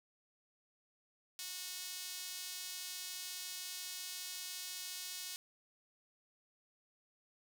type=tone with high-pass filter; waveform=sawtooth; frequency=365.7 Hz; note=F#4; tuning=20 cents flat; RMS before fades=-45 dBFS; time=1.39-5.36 s; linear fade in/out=0 ms; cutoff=4300 Hz; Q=0.92; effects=none